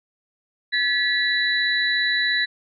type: tone cluster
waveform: sine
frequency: 1717 / 1954 / 3957 Hz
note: A6 / B6 / B7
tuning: -43 / -19 / +3 cents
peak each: -23 dBFS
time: 0.72-2.46 s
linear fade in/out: 20 ms
effects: none